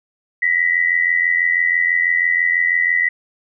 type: tone pair together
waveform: sine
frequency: 1913.9 / 2000 Hz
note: A#6 / B6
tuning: +45 / +21 cents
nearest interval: minor second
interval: 76 cents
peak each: -17 / -16 dBFS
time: 0.42-3.09 s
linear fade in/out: 5 ms
effects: none